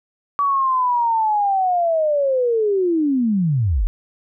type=linear sweep; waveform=sine; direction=down; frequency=1146 to 34.65 Hz; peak=-15 dBFS; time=0.39-3.87 s; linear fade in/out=0 ms; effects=none